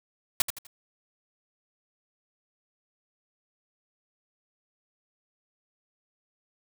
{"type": "noise with echo", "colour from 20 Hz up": "white", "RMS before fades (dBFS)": -22, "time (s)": [0.4, 0.42], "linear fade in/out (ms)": 2, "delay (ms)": 83, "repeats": 3, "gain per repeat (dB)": -9, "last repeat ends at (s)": 0.669, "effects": []}